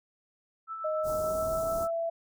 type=tone with tremolo; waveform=sine; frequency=1318.5 Hz; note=E6; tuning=in tune; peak=-33 dBFS; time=0.67-1.91 s; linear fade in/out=50 ms; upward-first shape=sine; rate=7 Hz; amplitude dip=40%
type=tone with pitch glide; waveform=sine; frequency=622.3 to 667 Hz; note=D#5 to E5; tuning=0 to +20 cents; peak=-28 dBFS; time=0.84-2.1 s; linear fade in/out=10 ms; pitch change=+120 cents; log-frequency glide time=1.18-1.81 s
type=band-stop noise; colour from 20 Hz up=pink; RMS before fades=-40 dBFS; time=1.03-1.88 s; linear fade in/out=50 ms; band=930 to 6000 Hz; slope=24 dB/octave
effects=none